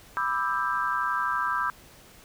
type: chord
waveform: sine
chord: E minor seventh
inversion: second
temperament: just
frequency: 988.9 / 1186.7 / 1318.5 / 1582.2 Hz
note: B5 / D6 / E6 / G6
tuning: +2 / +18 / 0 / +16 cents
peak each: -30 dBFS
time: 0.17-1.7 s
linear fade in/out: 0 ms
effects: pink hiss -52 dBFS RMS until 2.24 s